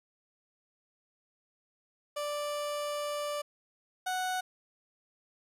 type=tone pair in turn; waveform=30% pulse; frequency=587.3 / 740 Hz; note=D5 / F#5; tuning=0 / 0 cents; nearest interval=major third; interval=400 cents; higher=second; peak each=-30 / -28 dBFS; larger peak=second; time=2.16-3.42 / 4.06-4.41 s; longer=first; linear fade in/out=10 ms; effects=resampled to 32000 Hz + 10-bit